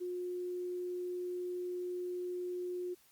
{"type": "tone", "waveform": "sine", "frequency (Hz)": 358.8, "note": "F4", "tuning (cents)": 47, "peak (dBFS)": -36, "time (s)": [0, 2.95], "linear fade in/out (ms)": 20, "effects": ["white hiss -66 dBFS RMS until 3.11 s", "Opus 48 kbps"]}